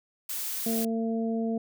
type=noise; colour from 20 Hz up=blue; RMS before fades=-33 dBFS; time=0.29-0.85 s; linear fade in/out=5 ms
type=harmonic tone; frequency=226.3 Hz; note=A3; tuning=49 cents sharp; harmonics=1 / 2 / 3; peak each=-27 / -33 / -37 dBFS; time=0.66-1.58 s; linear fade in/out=5 ms
effects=none